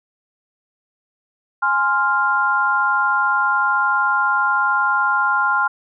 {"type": "chord", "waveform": "sine", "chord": "F minor", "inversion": "first", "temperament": "equal", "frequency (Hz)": [830.6, 1046.5, 1396.9], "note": ["Ab5", "C6", "F6"], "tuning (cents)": [0, 0, 0], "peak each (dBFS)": [-22, -20, -17], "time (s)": [1.62, 5.68], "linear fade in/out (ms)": 10, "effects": []}